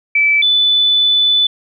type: tone pair in turn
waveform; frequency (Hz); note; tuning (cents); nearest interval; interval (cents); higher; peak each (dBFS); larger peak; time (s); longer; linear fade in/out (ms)
sine; 2312 / 3492; D7 / A7; -28 / -14; perfect fifth; 714; second; -9; neither; 0.15-0.42 / 0.42-1.47; second; 5
effects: none